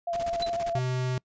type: tone with vibrato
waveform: sine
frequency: 683 Hz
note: F5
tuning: 39 cents flat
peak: -27 dBFS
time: 0.07-0.79 s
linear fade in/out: 5 ms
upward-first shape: sine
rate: 12 Hz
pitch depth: 28 cents each way
type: noise with tremolo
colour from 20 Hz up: pink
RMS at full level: -39 dBFS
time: 0.13-0.73 s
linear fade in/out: 2 ms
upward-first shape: square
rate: 15 Hz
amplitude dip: 80%
type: tone with exponential decay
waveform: sine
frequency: 4005 Hz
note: B7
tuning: 23 cents sharp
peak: -26 dBFS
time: 0.42-0.53 s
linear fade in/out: 5 ms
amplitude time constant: 23 ms
type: tone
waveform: square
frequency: 127.5 Hz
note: C3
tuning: 44 cents flat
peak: -27 dBFS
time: 0.75-1.18 s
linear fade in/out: 2 ms
effects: noise-tail reverb RT60 0.1 s tail -25 dB re dry + resampled to 16000 Hz